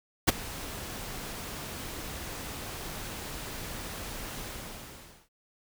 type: noise with ADSR envelope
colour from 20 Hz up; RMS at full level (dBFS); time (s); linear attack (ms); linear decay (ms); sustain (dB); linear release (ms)
pink; -19; 0.27-5.29; 19; 16; -20; 880
effects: none